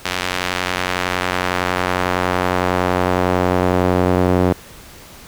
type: tone with band-pass filter sweep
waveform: sawtooth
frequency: 90.9 Hz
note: F#2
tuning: 30 cents flat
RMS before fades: -18 dBFS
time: 0.05-4.53 s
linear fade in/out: 5 ms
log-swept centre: 3000 to 420 Hz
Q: 0.73
effects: pink hiss -40 dBFS RMS until 5.27 s